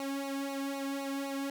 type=tone with flanger; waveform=sawtooth; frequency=275.6 Hz; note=C#4; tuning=10 cents flat; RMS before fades=-36 dBFS; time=0-1.5 s; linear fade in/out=2 ms; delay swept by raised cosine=0.59 to 1.59 ms; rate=3.9 Hz; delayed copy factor=-0.85; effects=none